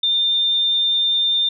sine tone, 3605 Hz, A7, 41 cents sharp, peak -15 dBFS, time 0.03-1.49 s, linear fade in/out 5 ms, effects none

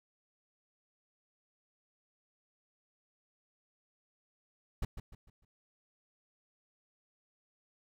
brown noise with echo, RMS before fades -32 dBFS, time 4.82-4.85 s, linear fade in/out 5 ms, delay 150 ms, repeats 4, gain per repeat -9 dB, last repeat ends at 5.45 s, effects none

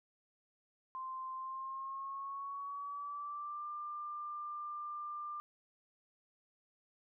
sine tone with pitch glide, 1044 to 1192.3 Hz, C6 to D6, -4 to +26 cents, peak -40 dBFS, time 0.95-5.4 s, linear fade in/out 0 ms, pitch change +230 cents, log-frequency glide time 1.34-3.67 s, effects none

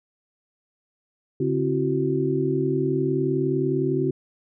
sine tone cluster, 142.1 / 267 / 338.1 / 377.8 Hz, C#3 / C4 / E4 / F#4, +43 / +35 / +44 / +36 cents, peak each -26 / -27 / -27 / -24 dBFS, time 1.4-4.11 s, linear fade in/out 5 ms, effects none

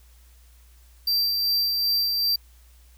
square tone with tremolo, 4699 Hz, D8, in tune, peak -20 dBFS, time 1.07-2.36 s, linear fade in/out 5 ms, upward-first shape sine, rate 2.6 Hz, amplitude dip 30%, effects added 60 Hz sine -50 dBFS peak until 2.97 s + white hiss -60 dBFS RMS until 2.97 s

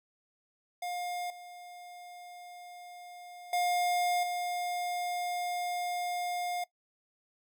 square tone with level steps, 710 Hz, F5, 28 cents sharp, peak -35 / -47 / -28 / -33 dBFS, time 0.82-6.64 s, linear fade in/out 5 ms, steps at 1.3 / 3.53 / 4.23 s, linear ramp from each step 2 ms, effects noise-tail reverb RT60 0.1 s tail -19 dB re dry

